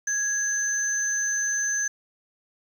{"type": "tone pair together", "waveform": "sine", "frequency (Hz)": [1661.2, 6180], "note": ["G#6", "G8"], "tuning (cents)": [0, -26], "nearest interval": "octave + major seventh", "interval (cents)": 2274, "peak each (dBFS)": [-27, -25], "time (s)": [0.07, 1.88], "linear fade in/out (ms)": 5, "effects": ["8-bit"]}